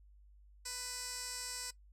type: tone with band-pass filter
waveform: 15% pulse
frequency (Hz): 497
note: B4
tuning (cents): +11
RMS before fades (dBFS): -43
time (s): 0.65-1.71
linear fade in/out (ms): 10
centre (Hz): 7100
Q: 2.5
effects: noise-tail reverb RT60 0.1 s tail -18 dB re dry + added 50 Hz sine -58 dBFS peak until 1.92 s